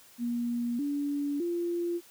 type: tone with pitch steps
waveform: sine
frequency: 238.4 / 286.8 / 345 Hz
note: A#3 / D4 / F4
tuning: +39 / -41 / -21 cents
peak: -28 dBFS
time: 0.18-2.01 s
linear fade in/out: 50 ms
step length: 610 ms
effects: white hiss -56 dBFS RMS until 2.1 s + high-pass 80 Hz 12 dB/octave